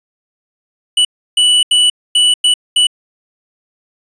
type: tone bursts at uneven times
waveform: square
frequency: 2960 Hz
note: F#7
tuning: in tune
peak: -8 dBFS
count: 6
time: 0.97-1.05 / 1.37-1.63 / 1.71-1.9 / 2.15-2.34 / 2.44-2.54 / 2.76-2.87 s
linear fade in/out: 5 ms
effects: resampled to 22050 Hz